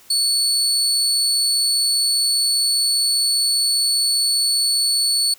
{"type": "tone", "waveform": "30% pulse", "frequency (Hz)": 4435, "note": "C#8", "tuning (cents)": 0, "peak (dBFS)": -13, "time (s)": [0.1, 5.34], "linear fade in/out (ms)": 5, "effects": ["white hiss -49 dBFS RMS until 5.38 s"]}